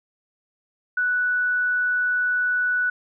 sine tone, 1480 Hz, F#6, in tune, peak -19 dBFS, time 0.97-2.9 s, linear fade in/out 5 ms, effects none

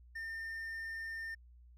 triangle tone, 1809 Hz, A6, 48 cents sharp, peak -38 dBFS, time 0.15-1.35 s, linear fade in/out 10 ms, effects added 60 Hz sine -56 dBFS peak until 1.77 s

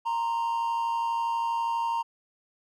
triangle tone pair together, 929 / 1041.3 Hz, A#5 / C6, -6 / -9 cents, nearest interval major second, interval 197 cents, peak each -24 / -33 dBFS, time 0.05-2.03 s, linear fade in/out 20 ms, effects none

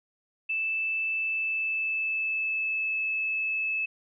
sine tone with pitch glide, 2637 to 2607 Hz, E7 to E7, 0 to -20 cents, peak -26 dBFS, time 0.49-3.86 s, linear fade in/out 10 ms, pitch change -20 cents, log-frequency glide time 1.17-3 s, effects none

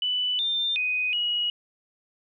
sine tone with pitch steps, 2983 / 3598 / 2497 / 2904 Hz, F#7 / A7 / D#7 / F#7, +13 / +38 / +6 / -33 cents, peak -23 dBFS, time 0.02-1.5 s, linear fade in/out 2 ms, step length 370 ms, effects none

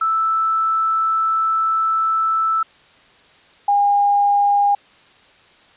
sine tone pair in turn, 1318.5 / 811.4 Hz, E6 / G#5, 0 / -41 cents, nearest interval minor sixth, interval 841 cents, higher first, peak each -15 / -12 dBFS, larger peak second, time 0.01-2.63 / 3.68-4.75 s, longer first, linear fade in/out 5 ms, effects white hiss -50 dBFS RMS until 5.76 s + resampled to 8000 Hz

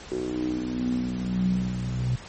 sawtooth tone with band-pass filter sweep, 62 Hz, B1, 7 cents sharp, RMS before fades -27 dBFS, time 0.11-2.16 s, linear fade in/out 10 ms, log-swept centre 370 to 130 Hz, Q 9.5, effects pink hiss -43 dBFS RMS until 2.28 s + MP3 32 kbps

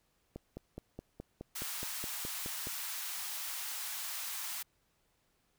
click train, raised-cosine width 2 ms, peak -29 dBFS, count 12, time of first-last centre 0.36-2.671 s, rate 4.76 Hz
white high-pass noise, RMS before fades -40 dBFS, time 1.55-4.63 s, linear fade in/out 10 ms, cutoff 780 Hz, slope 24 dB/octave
effects pink hiss -75 dBFS RMS until 5.58 s

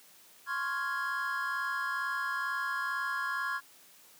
triangle chord, Db major seventh, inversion third, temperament equal, 1046.5 / 1108.7 / 1396.9 / 1661.2 Hz, C6 / Db6 / F6 / Ab6, 0 / 0 / 0 / 0 cents, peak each -36 / -37 / -35 / -33 dBFS, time 0.46-3.61 s, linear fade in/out 50 ms, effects white hiss -58 dBFS RMS until 4.19 s + high-pass 150 Hz 12 dB/octave

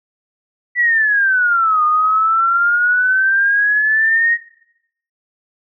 sine exponential two-way sweep, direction down then up, 1975.5 to 1220 to 1883 Hz, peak -11 dBFS, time 0.75-4.38 s, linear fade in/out 50 ms, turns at 1.84 s, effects noise-tail reverb RT60 0.8 s tail -20 dB re dry

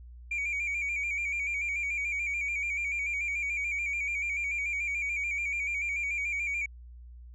sine tone with vibrato, 2319 Hz, D7, 22 cents flat, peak -27 dBFS, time 0.31-6.66 s, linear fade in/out 5 ms, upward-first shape square, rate 6.9 Hz, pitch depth 50 cents each way, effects tanh soft clip ceiling -27 dBFS + added 60 Hz sine -45 dBFS peak until 7.34 s

